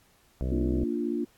harmonic tone, 64 Hz, C2, 38 cents flat, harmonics 1 / 2 / 3 / 4 / 5 / 6 / 7 / 8 / 9 / 10, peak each -28 / -34 / -38 / -40 / -42 / -44 / -45 / -46 / -47 / -48 dBFS, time 0.41-0.84 s, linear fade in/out 0 ms
sine chord, Bb major, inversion none, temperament equal, 233.1 / 293.7 / 349.2 Hz, Bb3 / D4 / F4, 0 / 0 / 0 cents, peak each -31 dBFS, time 0.51-1.25 s, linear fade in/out 10 ms
effects pink hiss -63 dBFS RMS until 1.37 s + AAC 64 kbps

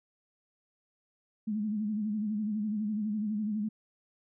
sine tone with vibrato, 211.9 Hz, G#3, 35 cents sharp, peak -29 dBFS, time 1.47-3.69 s, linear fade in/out 10 ms, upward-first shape sine, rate 12 Hz, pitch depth 68 cents each way, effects none

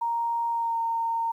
sine tone with pitch glide, 932.3 to 917.9 Hz, A#5 to A#5, 0 to -27 cents, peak -24 dBFS, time 0.01-1.32 s, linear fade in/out 10 ms, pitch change -27 cents, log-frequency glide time 0.49-0.79 s, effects 10-bit

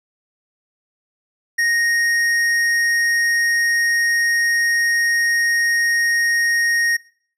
sine tone with hard clipping, 1864.7 Hz, A#6, in tune, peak -17 dBFS, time 1.58-6.97 s, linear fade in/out 10 ms, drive 10 dB, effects noise-tail reverb RT60 0.5 s tail -20 dB re dry

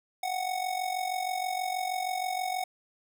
square tone with amplitude modulation, 740 Hz, F#5, in tune, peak -27 dBFS, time 0.23-2.64 s, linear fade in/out 5 ms, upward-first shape sine, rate 46.3 Hz, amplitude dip 70%, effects none

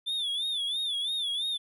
triangle tone with vibrato, 3507 Hz, A7, 6 cents flat, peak -27 dBFS, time 0.06-1.58 s, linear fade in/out 20 ms, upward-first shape sine, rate 3 Hz, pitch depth 110 cents each way, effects none

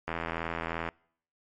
click train, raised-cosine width 0.5 ms, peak -17 dBFS, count 68, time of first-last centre 0.08-0.888 s, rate 82.9 Hz, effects noise-tail reverb RT60 0.6 s tail -25 dB re dry + MP3 64 kbps

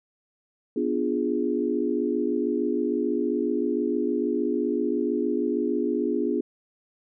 sine chord, B diminished seventh, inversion none, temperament equal, 246.9 / 293.7 / 349.2 / 415.3 Hz, B3 / D4 / F4 / Ab4, 0 / 0 / 0 / 0 cents, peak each -28 dBFS, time 0.76-6.41 s, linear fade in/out 5 ms, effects none

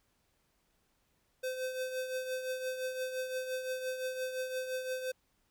square tone with tremolo, 514 Hz, C5, 31 cents flat, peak -33 dBFS, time 1.43-5.12 s, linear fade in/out 10 ms, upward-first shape triangle, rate 5.8 Hz, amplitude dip 60%, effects pink hiss -75 dBFS RMS until 5.5 s

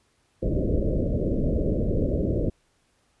pink low-pass noise, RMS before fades -24 dBFS, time 0.42-2.5 s, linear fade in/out 10 ms, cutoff 610 Hz, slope 96 dB/octave, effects pink hiss -67 dBFS RMS until 3.2 s + resampled to 24000 Hz

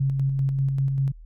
sine tone with tremolo, 136.1 Hz, C#3, 31 cents flat, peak -19 dBFS, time 0-1.12 s, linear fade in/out 10 ms, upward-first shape square, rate 5.1 Hz, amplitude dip 30%, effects added 40 Hz sine -41 dBFS peak until 1.25 s

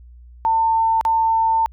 sine tone with dropouts, 899 Hz, A5, 37 cents sharp, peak -14 dBFS, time 0.45-1.66 s, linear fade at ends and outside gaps 0 ms, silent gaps 1.011-1.051 s, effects added 60 Hz sine -40 dBFS peak until 1.72 s

